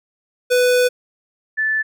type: tone pair in turn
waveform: square / sine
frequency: 496.4 / 1750.7 Hz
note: B4 / A6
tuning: +9 / -9 cents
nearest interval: octave + minor seventh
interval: 2182 cents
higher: second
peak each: -13 / -16 dBFS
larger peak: first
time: 0.5-0.89 / 1.57-1.83 s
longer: first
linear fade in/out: 20 ms
effects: none